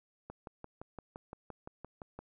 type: click train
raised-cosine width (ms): 1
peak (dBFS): -30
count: 12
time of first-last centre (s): 0.3-2.19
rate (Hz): 5.82
effects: none